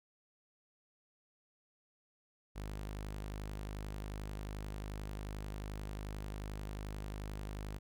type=tone; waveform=sawtooth; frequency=51.3 Hz; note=G#1; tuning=21 cents flat; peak=-37 dBFS; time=2.55-7.79 s; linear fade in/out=20 ms; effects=none